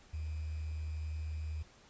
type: tone with sample-and-hold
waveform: sine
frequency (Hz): 78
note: D#2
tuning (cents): +5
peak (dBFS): -36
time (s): 0.13-1.63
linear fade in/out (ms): 10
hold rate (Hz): 2450
effects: pink hiss -61 dBFS RMS until 1.89 s + resampled to 16000 Hz